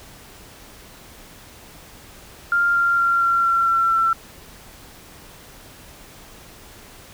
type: tone with pitch steps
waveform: sine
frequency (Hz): 1396.9 / 1388.1 / 1379.3 / 1370.5 / 1361.8 / 1353.2 / 1344.6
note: F6 / F6 / F6 / F6 / F6 / E6 / E6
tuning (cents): 0 / -11 / -22 / -33 / -44 / +45 / +34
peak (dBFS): -15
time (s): 2.52-4.13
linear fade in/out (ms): 2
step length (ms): 230
effects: pink hiss -44 dBFS RMS until 7.13 s